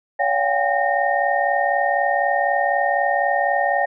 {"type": "tone cluster", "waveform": "sine", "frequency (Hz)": [568, 704, 768, 808, 1839], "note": ["C#5", "F5", "G5", "G#5", "A#6"], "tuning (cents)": [42, 14, -36, -48, -24], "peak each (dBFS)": -23, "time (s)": [0.19, 3.86], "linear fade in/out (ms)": 10, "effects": []}